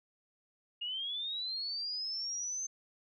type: linear sweep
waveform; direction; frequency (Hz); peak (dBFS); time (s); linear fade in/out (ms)
sine; up; 2828 to 6290; -35; 0.81-2.67; 10
effects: none